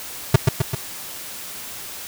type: tone with echo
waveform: square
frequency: 130 Hz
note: C3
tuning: 11 cents flat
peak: -7 dBFS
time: 0.34-0.36 s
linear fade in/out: 5 ms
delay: 130 ms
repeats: 3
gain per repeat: -4 dB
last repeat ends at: 0.75 s
effects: white hiss -34 dBFS RMS until 2.07 s